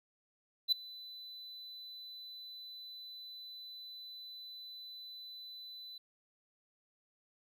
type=tone with ADSR envelope; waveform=triangle; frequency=4000 Hz; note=B7; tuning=21 cents sharp; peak=-22 dBFS; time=0.68-5.98 s; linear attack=41 ms; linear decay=7 ms; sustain=-23 dB; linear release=4 ms; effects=none